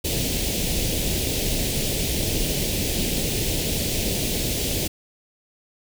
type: band-stop noise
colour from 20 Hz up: pink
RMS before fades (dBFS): -24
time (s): 0.04-4.88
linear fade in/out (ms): 10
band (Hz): 590 to 2500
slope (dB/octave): 24
effects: none